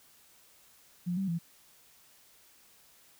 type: tone with pitch steps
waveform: sine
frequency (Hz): 176.7 / 193.2 / 168.6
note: F3 / G3 / E3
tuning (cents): +21 / -25 / +39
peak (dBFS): -29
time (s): 1.06-1.39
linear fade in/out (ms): 20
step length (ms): 110
effects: white hiss -61 dBFS RMS until 3.19 s